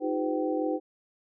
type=tone cluster; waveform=sine; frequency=312.6 / 357.8 / 399.8 / 508 / 770 Hz; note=D#4 / F4 / G4 / B4 / G5; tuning=+8 / +42 / +34 / +49 / -31 cents; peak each=-29 / -35 / -35 / -31 / -36 dBFS; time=0-0.8 s; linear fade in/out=50 ms; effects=none